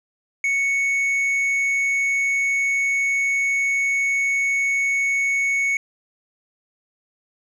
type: tone with tanh clipping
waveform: sine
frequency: 2217 Hz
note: C#7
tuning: in tune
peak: -19 dBFS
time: 0.44-5.77 s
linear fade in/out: 2 ms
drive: 5 dB
effects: none